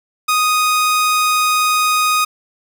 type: tone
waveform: sawtooth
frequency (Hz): 1244.5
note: D#6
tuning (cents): 0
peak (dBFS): -9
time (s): 0.28-2.25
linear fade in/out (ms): 10
effects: none